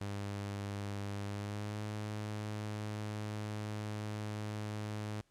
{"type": "tone with pitch glide", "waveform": "sawtooth", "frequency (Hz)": [100.9, 105.73], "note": ["G#2", "G#2"], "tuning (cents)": [-49, 31], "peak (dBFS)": -34, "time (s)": [0.01, 5.21], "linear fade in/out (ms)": 0, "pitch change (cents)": 80, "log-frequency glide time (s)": [1.25, 1.83], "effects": ["pink hiss -74 dBFS RMS until 5.3 s", "low-pass 10000 Hz 12 dB/octave"]}